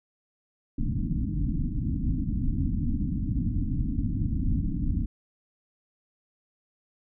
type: low-pass noise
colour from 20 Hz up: pink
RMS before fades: -27 dBFS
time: 0.78-5.06 s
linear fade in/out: 5 ms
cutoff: 300 Hz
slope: 96 dB/octave
effects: none